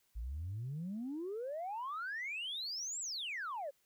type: exponential two-way sweep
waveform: sine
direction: up then down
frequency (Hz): 51.7 to 7902 to 527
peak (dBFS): -37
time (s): 0.15-3.71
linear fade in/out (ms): 20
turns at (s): 3
effects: tanh soft clip ceiling -35 dBFS + white hiss -75 dBFS RMS until 3.85 s